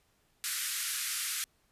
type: band-pass noise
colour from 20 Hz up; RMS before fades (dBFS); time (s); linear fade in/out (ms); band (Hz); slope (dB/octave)
white; -35; 0.44-1.44; 0; 1300 to 13000; 48
effects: pink hiss -71 dBFS RMS until 1.71 s + resampled to 32000 Hz